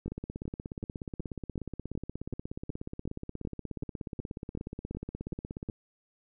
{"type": "two click trains", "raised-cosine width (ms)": 3, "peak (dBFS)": [-24, -24], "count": [95, 16], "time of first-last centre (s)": [[0.06, 5.689], [0.08, 5.698]], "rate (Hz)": [16.7, 2.67], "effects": []}